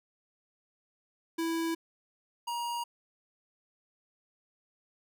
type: tone pair in turn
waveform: square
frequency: 329.6 / 948 Hz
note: E4 / A#5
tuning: 0 / +29 cents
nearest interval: octave + tritone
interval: 1829 cents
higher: second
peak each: -30 / -33 dBFS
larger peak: first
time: 1.38-1.75 / 2.47-2.84 s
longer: neither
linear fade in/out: 10 ms
effects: none